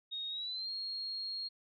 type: tone with pitch glide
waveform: sine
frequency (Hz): 3735 to 4266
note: A#7 to C8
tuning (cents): +3 to +33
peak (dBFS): -37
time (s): 0.11-1.49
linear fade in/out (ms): 20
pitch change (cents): +230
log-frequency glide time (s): 0.29-0.72
effects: none